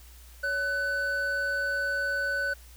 triangle tone pair together, 561.5 / 1500 Hz, C#5 / F#6, +22 / +23 cents, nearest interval octave + perfect fourth, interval 1701 cents, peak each -33 / -25 dBFS, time 0.43-2.54 s, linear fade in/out 10 ms, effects added 60 Hz sine -48 dBFS peak until 2.76 s + white hiss -55 dBFS RMS until 2.76 s

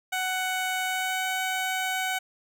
15% pulse tone with pitch glide, 745 to 750.6 Hz, F#5 to F#5, +12 to +25 cents, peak -20 dBFS, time 0.12-2.19 s, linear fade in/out 10 ms, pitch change +13 cents, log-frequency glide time 0.84-1.22 s, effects none

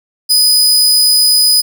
sawtooth tone, 4984 Hz, D#8, 2 cents sharp, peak -4 dBFS, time 0.29-1.62 s, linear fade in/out 20 ms, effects none

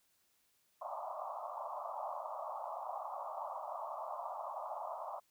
pink band-pass noise, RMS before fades -43 dBFS, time 0.81-5.2 s, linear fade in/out 10 ms, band 590 to 1200 Hz, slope 96 dB/octave, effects white hiss -75 dBFS RMS until 5.3 s

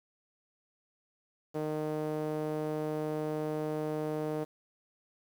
sawtooth tone with band-pass filter, 153.5 Hz, D#3, 23 cents flat, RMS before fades -34 dBFS, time 1.54-4.45 s, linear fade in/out 20 ms, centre 480 Hz, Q 1.8, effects 9-bit

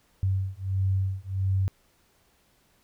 sine beating tone pair, 95 / 96.5 Hz, F#2 / G2, +46 / -27 cents, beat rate 1.5 Hz, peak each -27 dBFS, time 0.23-1.68 s, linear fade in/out 0 ms, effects pink hiss -65 dBFS RMS until 2.83 s

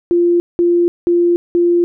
sine tone bursts, 346.8 Hz, F4, 12 cents flat, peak -9 dBFS, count 4, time 0.11-1.84 s, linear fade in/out 0 ms, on 290 ms, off 190 ms, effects none

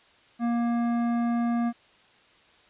triangle tone with hard clipping, 235.9 Hz, A#3, 21 cents sharp, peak -25 dBFS, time 0.39-1.73 s, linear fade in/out 50 ms, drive 16 dB, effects white hiss -58 dBFS RMS until 2.69 s + resampled to 8000 Hz

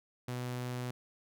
sawtooth tone, 124.2 Hz, B2, 10 cents sharp, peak -32 dBFS, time 0.28-0.91 s, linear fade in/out 5 ms, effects none

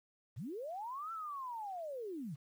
sine linear two-way sweep, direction up then down, 84.1 to 1354 to 122.4 Hz, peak -40 dBFS, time 0.36-2.36 s, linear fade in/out 20 ms, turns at 1.12 s, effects 11-bit

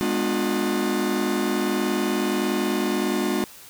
45% pulse chord, G# diminished seventh, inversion none, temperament just, 207.7 / 249.2 / 299 / 358.8 Hz, G#3 / B3 / D4 / F4, 0 / +16 / +31 / +47 cents, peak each -27 / -28 / -28 / -26 dBFS, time 0.01-3.44 s, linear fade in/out 0 ms, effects white hiss -45 dBFS RMS until 3.69 s

